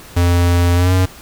square tone with pitch glide, 87.31 to 92.5 Hz, F2 to F#2, 0 to 0 cents, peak -11 dBFS, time 0.16-1.06 s, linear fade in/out 10 ms, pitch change +100 cents, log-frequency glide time 0.75-0.93 s, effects pink hiss -38 dBFS RMS until 1.21 s

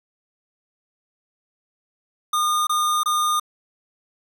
square tone bursts, 1218 Hz, D#6, 37 cents flat, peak -19 dBFS, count 3, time 2.33-3.398 s, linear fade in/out 5 ms, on 340 ms, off 24 ms, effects none

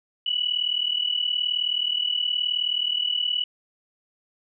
sine tone pair together, 2932 / 2971 Hz, F#7 / F#7, -16 / +6 cents, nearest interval unison, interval 22 cents, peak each -25 dBFS, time 0.26-3.44 s, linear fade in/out 5 ms, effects none

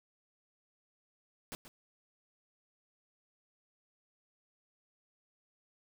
pink noise with echo, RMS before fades -43 dBFS, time 1.52-1.55 s, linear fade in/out 0 ms, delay 130 ms, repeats 1, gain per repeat -11 dB, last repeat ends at 1.68 s, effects none

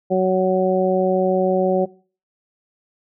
harmonic tone, 186.4 Hz, F#3, 13 cents sharp, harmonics 1 / 2 / 3 / 4, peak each -21 / -19 / -19 / -24 dBFS, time 0.1-1.86 s, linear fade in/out 20 ms, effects noise-tail reverb RT60 0.4 s tail -21 dB re dry

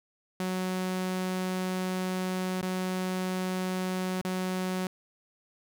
sawtooth tone with dropouts, 185 Hz, F#3, in tune, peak -25 dBFS, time 0.4-4.87 s, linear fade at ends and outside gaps 2 ms, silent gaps 2.614-2.628 / 4.214-4.249 s, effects none

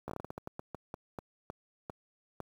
slowing click train, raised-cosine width 1 ms, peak -25 dBFS, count 17, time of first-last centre 0.08-2.403 s, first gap 14 ms, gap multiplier 1.27, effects high-pass 60 Hz 12 dB/octave + 9-bit

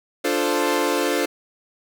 sawtooth chord, D minor seventh, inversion none, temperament equal, 293.7 / 349.2 / 440 / 523.3 Hz, D4 / F4 / A4 / C5, 0 / 0 / 0 / 0 cents, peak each -21 dBFS, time 0.24-1.26 s, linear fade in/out 10 ms, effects none

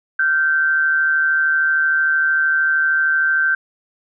sine tone pair together, 1396.9 / 1550 Hz, F6 / G6, 0 / -20 cents, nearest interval major second, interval 180 cents, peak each -23 / -14 dBFS, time 0.19-3.55 s, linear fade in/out 5 ms, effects none

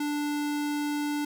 square tone, 293.7 Hz, D4, in tune, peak -28 dBFS, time 0-1.25 s, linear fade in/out 5 ms, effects none

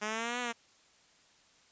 5% pulse linear two-way sweep, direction up then down, 208.4 to 248.3 to 229.1 Hz, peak -22 dBFS, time 0.01-0.53 s, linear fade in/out 20 ms, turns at 0.4 s, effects white hiss -64 dBFS RMS until 1.71 s + resampled to 16000 Hz

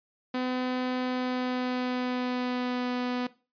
sawtooth tone with pitch glide, 253.3 to 248.1 Hz, B3 to B3, +44 to +8 cents, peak -24 dBFS, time 0.34-3.27 s, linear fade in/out 5 ms, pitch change -36 cents, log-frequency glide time 1.01-2.92 s, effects noise-tail reverb RT60 0.3 s tail -17 dB re dry + resampled to 11025 Hz

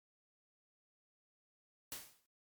white noise with exponential decay, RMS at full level -42 dBFS, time 1.92-2.26 s, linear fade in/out 0 ms, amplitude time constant 72 ms, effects MP3 96 kbps

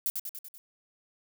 violet noise with echo, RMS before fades -29 dBFS, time 0.06-0.1 s, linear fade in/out 0 ms, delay 96 ms, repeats 5, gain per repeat -4 dB, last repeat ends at 0.58 s, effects none

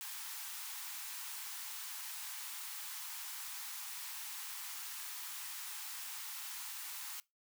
white high-pass noise, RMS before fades -45 dBFS, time 0.01-7.2 s, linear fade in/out 0 ms, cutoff 790 Hz, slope 96 dB/octave, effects noise-tail reverb RT60 0.2 s tail -21 dB re dry

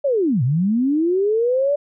sine linear two-way sweep, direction down then up, 587.3 to 114.9 to 587.3 Hz, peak -15 dBFS, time 0.04-1.76 s, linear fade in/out 10 ms, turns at 0.43 s, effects none

